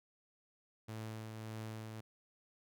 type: tone with tremolo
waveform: sawtooth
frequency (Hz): 110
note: A2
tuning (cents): 0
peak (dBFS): -38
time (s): 0.88-2.01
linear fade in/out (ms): 10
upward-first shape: triangle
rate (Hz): 1.7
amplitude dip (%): 35
effects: none